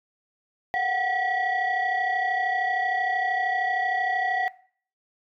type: tone cluster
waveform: sine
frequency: 724 / 757 / 1937 Hz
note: F#5 / F#5 / B6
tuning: -38 / +39 / -34 cents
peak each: -26 dBFS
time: 0.74-4.48 s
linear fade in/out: 0 ms
effects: noise-tail reverb RT60 0.5 s tail -18 dB re dry + tanh soft clip ceiling -18 dBFS